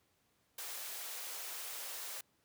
white high-pass noise, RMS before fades -44 dBFS, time 0.58-2.21 s, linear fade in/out 5 ms, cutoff 420 Hz, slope 24 dB/octave, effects pink hiss -75 dBFS RMS until 2.44 s + high-pass 80 Hz 12 dB/octave

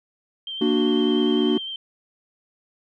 sine tone with vibrato, 3136 Hz, G7, in tune, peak -29 dBFS, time 0.47-1.76 s, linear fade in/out 2 ms, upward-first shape triangle, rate 10 Hz, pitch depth 26 cents each way
triangle chord, Bb augmented, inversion none, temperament equal with one note detuned, 233.1 / 295.9 / 370 Hz, Bb3 / D4 / F#4, 0 / +13 / 0 cents, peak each -20 dBFS, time 0.61-1.58 s, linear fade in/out 5 ms
effects none

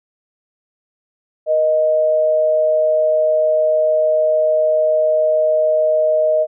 sine tone pair together, 475.5 / 622.3 Hz, A#4 / D#5, +34 / 0 cents, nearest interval perfect fourth, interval 466 cents, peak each -23 / -12 dBFS, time 1.46-6.47 s, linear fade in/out 50 ms, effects none

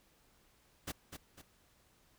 pink noise with echo, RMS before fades -40 dBFS, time 0.87-0.92 s, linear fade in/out 10 ms, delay 250 ms, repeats 2, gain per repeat -7 dB, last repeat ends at 1.42 s, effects pink hiss -69 dBFS RMS until 2.18 s

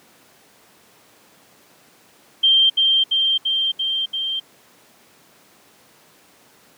sine tone with echo, 3159 Hz, G7, 13 cents sharp, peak -11 dBFS, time 2.43-2.7 s, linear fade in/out 10 ms, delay 340 ms, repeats 5, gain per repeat -2 dB, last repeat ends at 4.4 s, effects pink hiss -52 dBFS RMS until 6.77 s + high-pass 200 Hz 12 dB/octave

